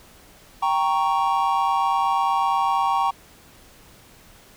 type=chord; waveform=triangle; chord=G diminished; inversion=none; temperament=equal; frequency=784 / 932.3 / 1108.7 Hz; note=G5 / Bb5 / Db6; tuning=0 / 0 / 0 cents; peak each=-21 dBFS; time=0.62-3.11 s; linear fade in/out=10 ms; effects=pink hiss -50 dBFS RMS until 4.56 s